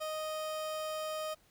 30% pulse tone, 622.3 Hz, D#5, in tune, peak -33 dBFS, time 0-1.35 s, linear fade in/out 20 ms, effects pink hiss -67 dBFS RMS until 1.5 s

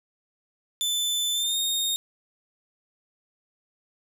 sawtooth tone with pitch glide, 3520 to 3697 Hz, A7 to A#7, 0 to -15 cents, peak -21 dBFS, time 0.81-1.96 s, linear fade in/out 0 ms, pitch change +85 cents, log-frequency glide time 1.33-1.58 s, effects 9-bit

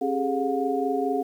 sine tone cluster, 270.4 / 401 / 425.5 / 718 Hz, C#4 / G4 / G#4 / F5, -43 / +39 / +42 / +48 cents, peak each -28 dBFS, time 0.01-1.23 s, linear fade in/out 10 ms, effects 9-bit

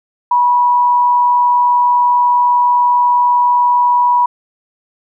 sine tone with frequency modulation, 975 Hz, B5, 23 cents flat, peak -8 dBFS, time 0.31-4.26 s, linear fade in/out 5 ms, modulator 96.3 Hz, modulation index 0.26, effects none

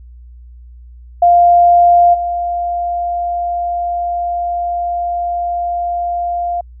sine tone with level steps, 698.5 Hz, F5, in tune, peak -5 / -15 dBFS, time 1.22-6.61 s, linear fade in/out 5 ms, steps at 2.13 s, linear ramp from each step 20 ms, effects added 60 Hz sine -34 dBFS peak until 6.8 s

